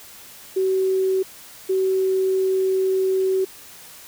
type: tone bursts at uneven times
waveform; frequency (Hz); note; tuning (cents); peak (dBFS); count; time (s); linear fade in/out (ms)
sine; 379.2; F#4; +43; -17; 2; 0.56-1.23 / 1.69-3.45; 10
effects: white hiss -43 dBFS RMS until 4.07 s